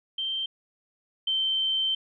sine tone pair in turn, 3136 / 3109 Hz, G7 / G7, 0 / -15 cents, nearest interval unison, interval 15 cents, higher first, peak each -27 / -23 dBFS, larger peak second, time 0.18-0.46 / 1.27-1.95 s, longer second, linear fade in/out 5 ms, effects none

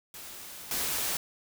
white noise with level steps, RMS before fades -44 / -31 dBFS, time 0.14-1.17 s, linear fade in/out 2 ms, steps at 0.71 s, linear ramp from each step 2 ms, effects none

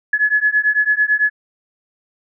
sine beating tone pair, 1698 / 1707 Hz, G#6 / G#6, +38 / +47 cents, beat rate 9 Hz, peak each -16 dBFS, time 0.13-1.3 s, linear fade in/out 5 ms, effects none

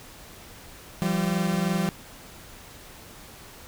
40% pulse tone pair together, 170.5 / 193.53 Hz, F3 / G3, -41 / -22 cents, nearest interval major second, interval 219 cents, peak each -25 dBFS, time 1.02-1.89 s, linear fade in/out 0 ms, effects pink hiss -46 dBFS RMS until 3.67 s

